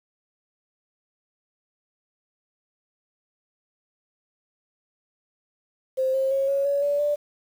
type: tone with pitch steps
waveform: sine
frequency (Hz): 523.3 / 533.4 / 543.6 / 554.1 / 564.8 / 575.6 / 586.7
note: C5 / C5 / C#5 / C#5 / C#5 / D5 / D5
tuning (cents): 0 / +33 / -34 / -1 / +32 / -35 / -2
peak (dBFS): -20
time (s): 5.97-7.16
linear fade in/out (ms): 20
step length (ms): 170
effects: 8-bit